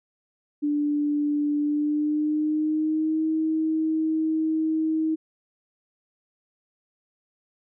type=tone with pitch glide; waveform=sine; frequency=293.7 to 316.6 Hz; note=D4 to D#4; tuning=0 to +30 cents; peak=-21 dBFS; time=0.62-5.16 s; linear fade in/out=20 ms; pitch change=+130 cents; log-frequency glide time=1.58-3.25 s; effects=none